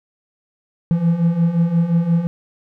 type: beating tone pair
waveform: triangle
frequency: 164.81 / 170.51 Hz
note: E3 / F3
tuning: 0 / -41 cents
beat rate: 5.7 Hz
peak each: -18 / -13 dBFS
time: 0.91-2.27 s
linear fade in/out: 0 ms
effects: none